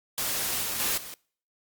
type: noise with level steps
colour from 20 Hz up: white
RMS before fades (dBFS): -29 / -31 / -27 / -41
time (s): 0.18-1.14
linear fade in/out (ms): 0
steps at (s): 0.62 / 0.79 / 0.97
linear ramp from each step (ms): 10
effects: noise-tail reverb RT60 0.5 s tail -24 dB re dry + Opus 48 kbps